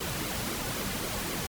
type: noise with flanger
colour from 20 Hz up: pink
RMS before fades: -33 dBFS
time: 0-1.47 s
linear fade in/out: 10 ms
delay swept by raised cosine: 1.1 to 3.2 ms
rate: 3.8 Hz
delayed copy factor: -0.55
effects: MP3 96 kbps